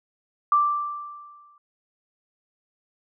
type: tone with exponential decay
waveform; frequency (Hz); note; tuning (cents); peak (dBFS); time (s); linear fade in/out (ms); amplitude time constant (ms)
sine; 1174.7; D6; 0; -14; 0.52-1.58; 2; 230
effects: none